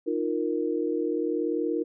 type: chord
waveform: sine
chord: Eb suspended second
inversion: none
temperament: equal with one note detuned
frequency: 308.8 / 349.2 / 466.2 Hz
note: Eb4 / F4 / Bb4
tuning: -13 / 0 / 0 cents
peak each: -29 dBFS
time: 0.06-1.84 s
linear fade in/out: 20 ms
effects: none